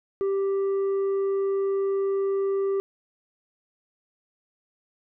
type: tone with tanh clipping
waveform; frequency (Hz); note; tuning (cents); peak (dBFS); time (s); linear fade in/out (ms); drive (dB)
sine; 392; G4; 0; -23; 0.21-2.8; 0; 4
effects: none